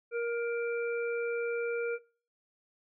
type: harmonic tone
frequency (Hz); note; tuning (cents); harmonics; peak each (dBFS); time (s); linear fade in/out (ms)
469.9; A#4; +14; 1 / 3 / 5; -30 / -39 / -43; 0.11-1.99; 50
effects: noise-tail reverb RT60 0.4 s tail -21 dB re dry